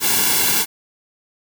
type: noise with comb filter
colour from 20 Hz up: white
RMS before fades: -17 dBFS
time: 0-0.66 s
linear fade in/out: 50 ms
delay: 1.6 ms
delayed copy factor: -0.85
effects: none